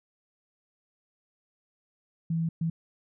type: tone bursts at uneven times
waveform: sine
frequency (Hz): 164.4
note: E3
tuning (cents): -4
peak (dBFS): -25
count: 2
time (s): 2.3-2.49 / 2.61-2.7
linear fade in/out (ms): 5
effects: none